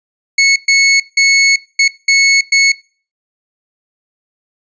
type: tone bursts at uneven times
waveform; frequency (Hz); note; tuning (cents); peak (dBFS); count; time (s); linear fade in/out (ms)
sawtooth; 2200; C#7; -14; -3; 6; 0.38-0.56 / 0.68-1 / 1.17-1.56 / 1.79-1.88 / 2.08-2.41 / 2.52-2.72; 5
effects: noise-tail reverb RT60 0.4 s tail -22 dB re dry + resampled to 16000 Hz

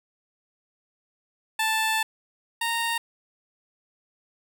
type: tone pair in turn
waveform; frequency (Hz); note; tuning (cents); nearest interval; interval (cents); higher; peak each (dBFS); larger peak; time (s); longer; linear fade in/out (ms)
15% pulse; 880 / 925.5; A5 / A#5; 0 / -13; minor second; 87; second; -16 / -18; first; 1.59-2.03 / 2.61-2.98; first; 5
effects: none

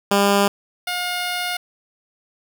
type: tone pair in turn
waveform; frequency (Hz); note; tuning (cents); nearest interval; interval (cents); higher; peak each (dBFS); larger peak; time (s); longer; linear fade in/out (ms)
10% pulse; 200.6 / 714.9; G3 / F5; +40 / +40; octave + minor seventh; 2200; second; -6 / -14; first; 0.11-0.48 / 0.87-1.57; second; 5
effects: none

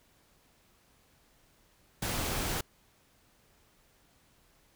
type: noise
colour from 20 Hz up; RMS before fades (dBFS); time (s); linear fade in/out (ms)
pink; -33; 2.02-2.61; 5
effects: pink hiss -66 dBFS RMS until 4.75 s

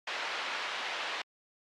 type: band-pass noise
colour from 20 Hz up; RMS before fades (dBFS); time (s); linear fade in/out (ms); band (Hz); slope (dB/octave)
white; -36; 0.07-1.22; 5; 610 to 3000; 12
effects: low-pass 5000 Hz 12 dB/octave + Opus 48 kbps

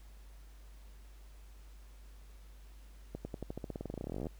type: accelerating click train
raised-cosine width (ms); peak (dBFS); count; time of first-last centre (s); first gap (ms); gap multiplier
2; -26; 28; 3.15-4.268; 100; 0.92
effects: added 50 Hz sine -51 dBFS peak until 4.39 s + pink hiss -65 dBFS RMS until 4.39 s

